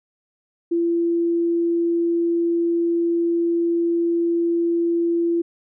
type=tone; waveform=sine; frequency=339.2 Hz; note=E4; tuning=50 cents sharp; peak=-17 dBFS; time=0.71-5.42 s; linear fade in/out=10 ms; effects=none